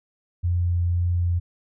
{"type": "tone with vibrato", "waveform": "sine", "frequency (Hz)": 87.4, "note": "F2", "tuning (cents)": 2, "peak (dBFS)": -19, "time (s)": [0.43, 1.4], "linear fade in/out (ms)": 20, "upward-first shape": "triangle", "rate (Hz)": 1.9, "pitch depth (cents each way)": 10, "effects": []}